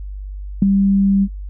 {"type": "tone with ADSR envelope", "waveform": "sine", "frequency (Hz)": 196.8, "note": "G3", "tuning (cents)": 7, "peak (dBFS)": -5, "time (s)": [0.62, 1.28], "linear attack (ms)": 4, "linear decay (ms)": 10, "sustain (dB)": -6, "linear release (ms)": 51, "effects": ["noise-tail reverb RT60 0.1 s tail -25 dB re dry", "added 49 Hz sine -26 dBFS peak until 1.49 s"]}